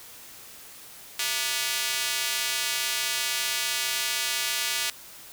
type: tone with high-pass filter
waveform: square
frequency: 132.3 Hz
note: C3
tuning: 20 cents sharp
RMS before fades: -28 dBFS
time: 1.19-4.9 s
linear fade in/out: 2 ms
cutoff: 2700 Hz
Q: 0.79
effects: white hiss -46 dBFS RMS until 5.32 s